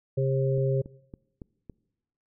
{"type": "harmonic tone", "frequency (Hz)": 133.9, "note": "C3", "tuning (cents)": 40, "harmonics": [1, 3, 4], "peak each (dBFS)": [-24, -29, -30], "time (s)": [0.17, 0.82], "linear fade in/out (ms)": 10}
{"type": "click train", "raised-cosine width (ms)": 3, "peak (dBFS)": -28, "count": 5, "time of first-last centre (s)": [0.58, 1.697], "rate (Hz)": 3.58}
{"effects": ["noise-tail reverb RT60 1.0 s tail -24 dB re dry"]}